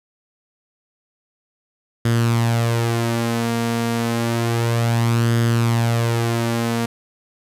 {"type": "tone with flanger", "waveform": "sawtooth", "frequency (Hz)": 116.54, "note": "A#2", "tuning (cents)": 0, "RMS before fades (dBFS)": -19, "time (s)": [2.05, 6.86], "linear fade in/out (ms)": 5, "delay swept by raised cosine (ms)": [0.6, 4.4], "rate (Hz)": 0.3, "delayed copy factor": 0.5, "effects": ["resampled to 32000 Hz", "8-bit"]}